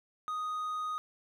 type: tone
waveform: triangle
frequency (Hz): 1244.5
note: D#6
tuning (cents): 0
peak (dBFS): -31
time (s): 0.28-0.98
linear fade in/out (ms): 0
effects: none